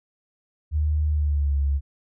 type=tone with pitch glide; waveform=sine; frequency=75.9 to 70 Hz; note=D#2 to C#2; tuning=-42 to +18 cents; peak=-19 dBFS; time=0.71-1.81 s; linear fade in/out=50 ms; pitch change=-140 cents; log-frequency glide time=1.09-1.57 s; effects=none